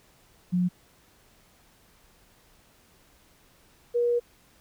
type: tone pair in turn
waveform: sine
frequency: 179.3 / 478.7 Hz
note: F3 / A#4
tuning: +46 / +46 cents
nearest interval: octave + perfect fourth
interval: 1700 cents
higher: second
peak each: -21 dBFS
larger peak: neither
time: 0.52-0.69 / 3.94-4.2 s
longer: second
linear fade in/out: 20 ms
effects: pink hiss -60 dBFS RMS until 4.6 s